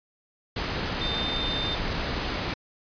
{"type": "tone in noise", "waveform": "sine", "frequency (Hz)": 3600, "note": "A7", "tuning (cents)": 39, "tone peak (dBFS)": -29, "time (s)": [1.01, 1.75], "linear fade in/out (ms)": 5, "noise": "pink", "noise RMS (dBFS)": -29, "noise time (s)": [0.56, 2.54], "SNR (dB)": -3, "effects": ["resampled to 11025 Hz"]}